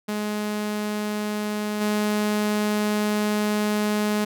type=tone with level steps; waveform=sawtooth; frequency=210.1 Hz; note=G#3; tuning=20 cents sharp; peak=-21 / -17 dBFS; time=0.08-4.25 s; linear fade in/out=10 ms; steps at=1.8 s; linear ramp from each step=20 ms; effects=none